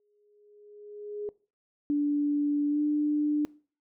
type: tone with exponential growth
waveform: sine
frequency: 415.3 Hz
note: G#4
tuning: in tune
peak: -30 dBFS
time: 0-1.29 s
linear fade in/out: 1 ms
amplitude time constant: 280 ms
type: tone with pitch glide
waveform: sine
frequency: 291.3 to 297.4 Hz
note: D4 to D4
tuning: -14 to +22 cents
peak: -23 dBFS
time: 1.9-3.45 s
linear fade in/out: 0 ms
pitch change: +36 cents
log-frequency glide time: 2.69-2.8 s
effects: noise-tail reverb RT60 0.4 s tail -22 dB re dry